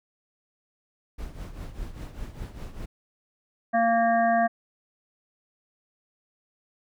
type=noise with tremolo; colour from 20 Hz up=brown; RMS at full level=-34 dBFS; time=1.18-2.86 s; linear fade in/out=10 ms; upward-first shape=triangle; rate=5 Hz; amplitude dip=75%
type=harmonic tone; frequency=230.5 Hz; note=A#3; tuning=19 cents flat; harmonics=1 / 3 / 5 / 7 / 8; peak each=-27 / -20 / -33 / -31 / -33 dBFS; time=3.73-4.48 s; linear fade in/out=20 ms
effects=none